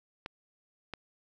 clicks, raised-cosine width 0.3 ms, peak -22 dBFS, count 2, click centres 0.261 / 0.937 s, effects none

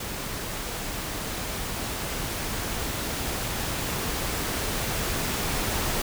pink noise with level ramp, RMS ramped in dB -33 to -27 dBFS, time 0-6.02 s, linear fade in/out 5 ms, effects none

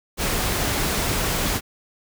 pink noise, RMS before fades -23 dBFS, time 0.17-1.61 s, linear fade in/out 50 ms, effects none

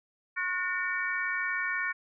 harmonic tone with a mistuned harmonic, 363.2 Hz, F#4, 32 cents flat, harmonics 3 / 4 / 5 / 6, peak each -38 / -33 / -32 / -35 dBFS, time 0.36-1.93 s, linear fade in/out 20 ms, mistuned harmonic 6, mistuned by +73 cents, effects none

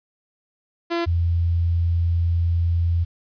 sawtooth / sine tone pair in turn, 340 / 85 Hz, F4 / F2, -46 / -46 cents, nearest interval 2 octaves, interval 2400 cents, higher first, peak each -17 dBFS, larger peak neither, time 0.9-1.06 / 1.06-3.05 s, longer second, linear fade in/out 20 ms, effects resampled to 11025 Hz + 9-bit

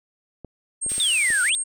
clicks, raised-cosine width 2 ms, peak -24 dBFS, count 5, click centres 0.447 / 0.864 / 0.918 / 0.981 / 1.304 s
sine tone, 8520 Hz, C9, 30 cents sharp, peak -23 dBFS, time 0.81-1.64 s, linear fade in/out 20 ms
white band-pass noise, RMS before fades -37 dBFS, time 0.89-1.5 s, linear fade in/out 5 ms, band 1700 to 9600 Hz, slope 12 dB/octave
sine exponential two-way sweep, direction down then up, 3729 to 1406 to 3729 Hz, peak -19 dBFS, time 1-1.55 s, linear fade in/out 0 ms, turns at 1.43 s
effects none

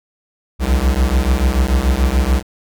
square beating tone pair, 60.7 / 67.6 Hz, B1 / C#2, -29 / -43 cents, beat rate 6.9 Hz, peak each -16 dBFS, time 0.59-2.43 s, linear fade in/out 50 ms, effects none

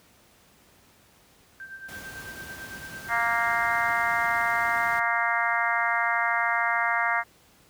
sine tone with tremolo, 1568 Hz, G6, in tune, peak -36 dBFS, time 1.6-3.9 s, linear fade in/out 0 ms, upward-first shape sine, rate 9 Hz, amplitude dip 65%
pink noise, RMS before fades -43 dBFS, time 1.88-5 s, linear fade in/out 10 ms
harmonic tone, 233.1 Hz, A#3, in tune, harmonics 3 / 4 / 5 / 6 / 7 / 8 / 9, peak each -30 / -30 / -30 / -30 / -30 / -30 / -30 dBFS, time 3.08-7.24 s, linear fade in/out 50 ms
effects pink hiss -58 dBFS RMS until 7.69 s + high-pass 60 Hz 12 dB/octave

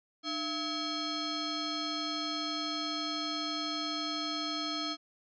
sine tone with frequency modulation, 2270 Hz, C#7, 41 cents sharp, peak -32 dBFS, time 0.23-4.97 s, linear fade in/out 50 ms, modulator 984 Hz, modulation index 2.8, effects none

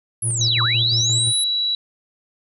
sine linear two-way sweep, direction down then up, 11175 to 983 to 11175 Hz, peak -21 dBFS, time 0.22-1.44 s, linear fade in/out 5 ms, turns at 0.62 s
triangle tone with tremolo, 116.54 Hz, A#2, in tune, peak -18 dBFS, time 0.22-1.33 s, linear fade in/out 50 ms, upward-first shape square, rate 5.7 Hz, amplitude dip 40%
sine tone, 3917 Hz, B7, 15 cents flat, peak -18 dBFS, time 0.41-1.75 s, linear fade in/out 2 ms
effects none

